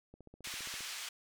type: click train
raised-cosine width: 2 ms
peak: -40 dBFS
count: 11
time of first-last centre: 0.14-0.807 s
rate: 15 Hz
type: band-pass noise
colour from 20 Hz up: pink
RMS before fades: -43 dBFS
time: 0.44-1.09 s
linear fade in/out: 5 ms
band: 1900 to 8700 Hz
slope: 12 dB/octave
effects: none